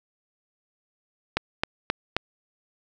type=click train; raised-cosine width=0.3 ms; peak=-6 dBFS; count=4; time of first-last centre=1.37-2.166 s; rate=3.77 Hz; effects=none